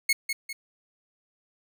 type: tone with echo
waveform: sawtooth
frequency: 2181 Hz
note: C#7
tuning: 29 cents flat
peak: -16 dBFS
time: 0.09-0.13 s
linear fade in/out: 5 ms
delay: 200 ms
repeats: 2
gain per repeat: -7 dB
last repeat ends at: 0.53 s
effects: none